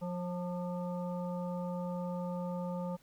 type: harmonic tone with a mistuned harmonic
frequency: 178.2 Hz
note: F3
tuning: 35 cents sharp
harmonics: 1 / 3 / 5 / 7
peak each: -36 / -40 / -45 / -51 dBFS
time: 0.01-2.97 s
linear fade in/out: 20 ms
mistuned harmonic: 7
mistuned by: -55 cents
effects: pink hiss -66 dBFS RMS until 3.02 s